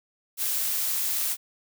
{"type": "noise", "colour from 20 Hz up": "blue", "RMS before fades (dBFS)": -27, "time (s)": [0.37, 1.37], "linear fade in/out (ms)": 50, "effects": []}